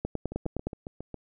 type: two click trains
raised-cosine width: 2 ms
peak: -24 / -16 dBFS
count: 7 / 7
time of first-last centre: 0.32-1.143 / 0.05-0.67 s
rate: 7.29 / 9.68 Hz
effects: none